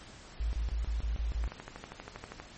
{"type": "tone bursts", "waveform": "sine", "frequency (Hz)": 55, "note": "A1", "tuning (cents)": 0, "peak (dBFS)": -29, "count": 7, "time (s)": [0.4, 1.478], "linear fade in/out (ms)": 0, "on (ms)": 130, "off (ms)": 28}
{"type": "click train", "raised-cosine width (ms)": 0.5, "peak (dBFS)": -26, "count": 13, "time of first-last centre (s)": [1.44, 2.4], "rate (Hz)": 12.5}
{"effects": ["pink hiss -51 dBFS RMS until 2.57 s", "MP3 32 kbps"]}